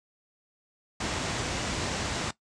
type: low-pass noise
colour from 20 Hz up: pink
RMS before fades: -31 dBFS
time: 1-2.31 s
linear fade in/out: 5 ms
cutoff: 8200 Hz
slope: 48 dB/octave
effects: noise-tail reverb RT60 0.1 s tail -17 dB re dry + high-pass 60 Hz 12 dB/octave